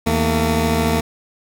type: tone pair together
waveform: 15% pulse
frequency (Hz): 80.15 / 226.7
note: E2 / A#3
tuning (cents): -48 / -48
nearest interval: octave + tritone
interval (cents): 1800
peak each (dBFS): -12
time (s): 0.06-1.01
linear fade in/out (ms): 10
effects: 7-bit